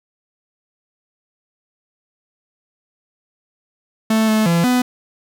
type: tone with pitch steps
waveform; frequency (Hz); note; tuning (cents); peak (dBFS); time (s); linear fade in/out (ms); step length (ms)
45% pulse; 220.4 / 217.4 / 169.4 / 249.5; A3 / A3 / E3 / B3; +3 / -21 / +48 / +18; -13; 4.1-4.82; 5; 180
effects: none